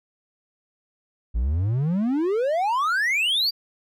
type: exponential sweep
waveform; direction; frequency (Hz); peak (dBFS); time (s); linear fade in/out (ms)
triangle; up; 52.6 to 4803; -18; 1.34-3.51; 20
effects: none